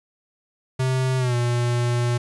square tone with pitch glide, 130 to 120.6 Hz, C3 to B2, -11 to -41 cents, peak -20 dBFS, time 0.79-2.18 s, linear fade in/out 10 ms, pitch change -130 cents, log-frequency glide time 1.18-1.35 s, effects resampled to 24000 Hz + 9-bit

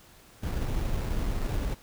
brown noise with sample-and-hold, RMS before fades -29 dBFS, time 0.42-1.75 s, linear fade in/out 20 ms, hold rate 3150 Hz, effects pink hiss -55 dBFS RMS until 1.82 s

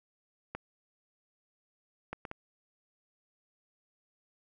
clicks, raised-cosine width 0.5 ms, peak -22 / -22 / -25 / -24 dBFS, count 4, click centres 0.55 / 2.13 / 2.252 / 2.314 s, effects none

